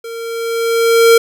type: tone with level ramp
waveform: square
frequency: 460 Hz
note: A#4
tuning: 23 cents flat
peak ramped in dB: -26 to -4 dBFS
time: 0.04-1.18 s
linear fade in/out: 5 ms
effects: none